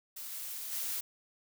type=noise with level steps; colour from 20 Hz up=blue; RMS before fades=-43 / -41 / -36 dBFS; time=0.16-1.01 s; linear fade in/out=10 ms; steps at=0.31 / 0.71 s; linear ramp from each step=20 ms; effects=none